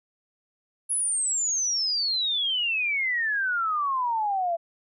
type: exponential sweep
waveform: sine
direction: down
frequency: 10630 to 661 Hz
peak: -23 dBFS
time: 0.89-4.57 s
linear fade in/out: 20 ms
effects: none